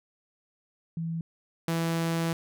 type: tone pair in turn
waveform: sine / sawtooth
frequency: 164.81 / 165.65 Hz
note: E3 / E3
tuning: 0 / +9 cents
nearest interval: unison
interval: 9 cents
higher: second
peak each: -29 / -22 dBFS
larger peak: second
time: 0.97-1.21 / 1.68-2.33 s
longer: second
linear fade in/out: 2 ms
effects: none